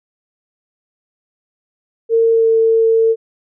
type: tone with pitch glide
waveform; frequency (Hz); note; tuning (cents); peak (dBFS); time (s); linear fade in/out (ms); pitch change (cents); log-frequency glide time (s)
sine; 455.7 to 450.5; A#4 to A4; -39 to +41; -9; 2.09-3.16; 50; -20; 2.31-2.49
effects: none